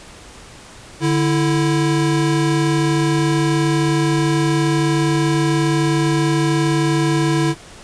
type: tone pair together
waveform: square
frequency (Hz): 147 / 330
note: D3 / E4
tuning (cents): +2 / +2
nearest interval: octave + major second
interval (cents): 1400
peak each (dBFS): -18 / -18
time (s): 1-7.55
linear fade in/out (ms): 50
effects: pink hiss -40 dBFS RMS until 7.83 s + resampled to 22050 Hz